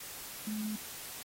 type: tone in noise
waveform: sine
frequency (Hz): 213.7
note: G#3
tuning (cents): +50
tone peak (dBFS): -34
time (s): 0.47-0.76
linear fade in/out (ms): 5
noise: white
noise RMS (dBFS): -45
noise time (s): 0-1.23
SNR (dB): +8
effects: AAC 48 kbps